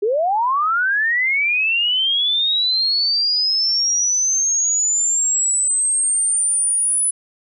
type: linear sweep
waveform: sine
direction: up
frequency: 388.5 to 10030 Hz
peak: -15 dBFS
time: 0.02-7.11 s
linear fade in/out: 10 ms
effects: none